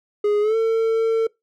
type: tone with pitch glide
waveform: triangle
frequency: 415.3 to 450.3 Hz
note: G#4 to A4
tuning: 0 to +40 cents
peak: -14 dBFS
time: 0.24-1.27 s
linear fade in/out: 5 ms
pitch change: +140 cents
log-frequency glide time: 0.41-0.56 s
effects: noise-tail reverb RT60 0.2 s tail -24 dB re dry